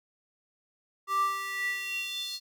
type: tone with high-pass filter sweep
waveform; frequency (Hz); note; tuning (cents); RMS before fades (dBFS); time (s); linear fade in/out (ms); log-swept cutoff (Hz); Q
square; 391.2; G4; -4; -32; 1.07-2.4; 50; 1000 to 4400; 7.1
effects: none